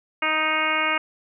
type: harmonic tone with a mistuned harmonic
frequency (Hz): 312.2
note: D#4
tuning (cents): +6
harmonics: 1 / 2 / 3 / 4 / 5 / 6 / 7 / 8 / 9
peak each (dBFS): -34 / -31 / -30 / -26 / -29 / -32 / -25 / -29 / -30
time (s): 0.22-0.98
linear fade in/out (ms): 5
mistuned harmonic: 8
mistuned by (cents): -16
effects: none